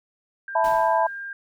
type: tone with pitch glide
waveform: sine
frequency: 1591 to 1601.1 Hz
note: G6 to G6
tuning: +25 to +36 cents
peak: -31 dBFS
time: 0.48-1.33 s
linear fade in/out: 2 ms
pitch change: +11 cents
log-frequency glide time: 0.67-0.97 s
type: chord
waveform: sine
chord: E suspended fourth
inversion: none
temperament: just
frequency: 659.3 / 879 / 988.9 Hz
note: E5 / A5 / B5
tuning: 0 / -2 / +2 cents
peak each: -22 dBFS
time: 0.55-1.07 s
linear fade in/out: 5 ms
type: noise with exponential decay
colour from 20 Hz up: pink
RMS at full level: -37 dBFS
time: 0.64-1.29 s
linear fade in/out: 5 ms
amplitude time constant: 140 ms
effects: none